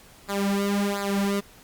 sawtooth tone with flanger, 200.4 Hz, G3, 38 cents sharp, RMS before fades -25 dBFS, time 0.28-1.41 s, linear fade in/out 20 ms, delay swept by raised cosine 0.33 to 3.83 ms, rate 1.4 Hz, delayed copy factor -0.9, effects pink hiss -51 dBFS RMS until 1.63 s + Opus 48 kbps

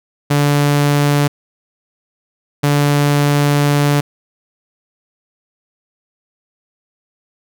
sawtooth tone bursts at uneven times, 144.7 Hz, D3, 25 cents flat, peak -7 dBFS, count 2, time 0.3-1.28 / 2.63-4.01 s, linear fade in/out 10 ms, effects none

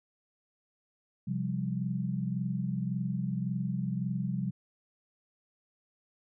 sine chord, C suspended fourth, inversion none, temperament just, 130.81 / 174.42 / 196.22 Hz, C3 / F3 / G3, 0 / -2 / +2 cents, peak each -34 dBFS, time 1.27-4.51 s, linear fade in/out 10 ms, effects none

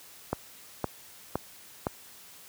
click train, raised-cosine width 1 ms, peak -13 dBFS, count 4, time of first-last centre 0.33-1.868 s, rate 1.95 Hz, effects white hiss -51 dBFS RMS until 2.48 s + high-pass 60 Hz 12 dB/octave

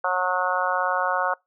harmonic tone, 182.4 Hz, F#3, 24 cents flat, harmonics 3 / 4 / 5 / 6 / 7 / 8, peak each -28 / -28 / -28 / -28 / -28 / -28 dBFS, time 0.04-1.34 s, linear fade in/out 5 ms, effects noise-tail reverb RT60 0.2 s tail -26 dB re dry

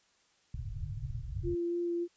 white low-pass noise, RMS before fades -38 dBFS, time 0.54-1.55 s, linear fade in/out 5 ms, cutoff 140 Hz, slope 96 dB/octave
sine tone with vibrato, 345.1 Hz, F4, 21 cents flat, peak -30 dBFS, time 1.43-2.08 s, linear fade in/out 50 ms, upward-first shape sine, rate 3.4 Hz, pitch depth 11 cents each way
effects white hiss -69 dBFS RMS until 2.16 s + resampled to 16000 Hz

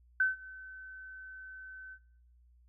sine tone with ADSR envelope, 1526 Hz, G6, 47 cents flat, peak -23 dBFS, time 0.2-1.99 s, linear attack 4 ms, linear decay 150 ms, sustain -22 dB, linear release 65 ms, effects noise-tail reverb RT60 0.6 s tail -17 dB re dry + added 60 Hz sine -60 dBFS peak until 2.68 s

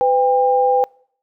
sine tone pair together, 504 / 800 Hz, B4 / G5, +35 / +35 cents, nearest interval minor sixth, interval 800 cents, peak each -15 dBFS, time 0.01-0.84 s, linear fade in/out 0 ms, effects noise-tail reverb RT60 0.6 s tail -26 dB re dry

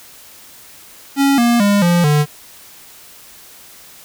square tone with pitch steps, 277.2 / 237.2 / 202.9 / 173.62 / 148.55 Hz, C#4 / A#3 / G#3 / F3 / D3, 0 / +30 / -40 / -10 / +20 cents, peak -11 dBFS, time 1.16-2.26 s, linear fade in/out 50 ms, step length 220 ms, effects white hiss -41 dBFS RMS until 4.04 s

